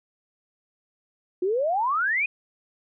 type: exponential sweep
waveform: sine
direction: up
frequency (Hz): 349.2 to 2535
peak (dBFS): -21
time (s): 1.42-2.26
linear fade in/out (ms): 5
effects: none